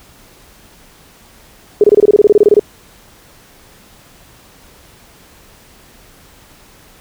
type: tone bursts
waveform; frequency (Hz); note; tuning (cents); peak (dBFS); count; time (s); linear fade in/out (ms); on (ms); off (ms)
sine; 415.3; G#4; 0; -3; 15; 1.81-2.595; 2; 29; 25
effects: pink hiss -44 dBFS RMS until 7 s